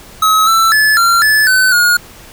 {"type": "tone with pitch steps", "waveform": "square", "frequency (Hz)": [1281, 1332, 1727, 1374, 1733, 1516, 1436], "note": ["E6", "E6", "A6", "F6", "A6", "F#6", "F6"], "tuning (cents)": [-50, 18, -33, -29, -27, 42, 48], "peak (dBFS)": -8, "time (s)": [0.22, 1.97], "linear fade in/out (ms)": 5, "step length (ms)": 250, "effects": ["pink hiss -37 dBFS RMS until 2.32 s"]}